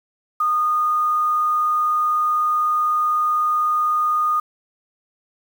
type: tone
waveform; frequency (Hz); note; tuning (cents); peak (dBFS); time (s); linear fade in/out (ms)
sine; 1228; D#6; -23; -16; 0.4-4.4; 5
effects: 7-bit